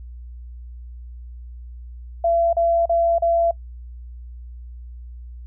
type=tone bursts; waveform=sine; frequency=676 Hz; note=E5; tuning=43 cents sharp; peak=-15 dBFS; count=4; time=2.24-3.511 s; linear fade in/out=5 ms; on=290 ms; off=37 ms; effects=noise-tail reverb RT60 0.1 s tail -22 dB re dry + added 60 Hz sine -34 dBFS peak until 5.46 s